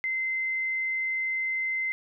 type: tone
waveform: sine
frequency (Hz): 2069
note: C7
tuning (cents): -20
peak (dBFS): -26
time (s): 0.04-1.92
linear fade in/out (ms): 0
effects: none